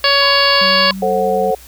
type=harmonic tone; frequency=560 Hz; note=C#5; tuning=18 cents sharp; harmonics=1 / 2 / 3 / 4 / 5 / 6 / 7 / 8 / 9; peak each=-17 / -17 / -17 / -22 / -18 / -21 / -26 / -15 / -24 dBFS; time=0.04-0.91 s; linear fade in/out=2 ms
type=tone with tremolo; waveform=sine; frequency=1025 Hz; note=C6; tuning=36 cents flat; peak=-22 dBFS; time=0.21-0.93 s; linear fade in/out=10 ms; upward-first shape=sine; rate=3.5 Hz; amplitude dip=40%
type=tone with vibrato; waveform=sine; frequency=191.6 Hz; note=G3; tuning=39 cents flat; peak=-23 dBFS; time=0.61-1.51 s; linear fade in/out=5 ms; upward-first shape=triangle; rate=11 Hz; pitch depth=14 cents each way
type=chord; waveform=sine; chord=F# diminished; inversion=first; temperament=just; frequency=444 / 532.8 / 740 Hz; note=A4 / C5 / F#5; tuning=+16 / +31 / 0 cents; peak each=-17 dBFS; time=1.02-1.55 s; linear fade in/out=5 ms
effects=added 60 Hz sine -41 dBFS peak until 1.67 s + white hiss -41 dBFS RMS until 1.67 s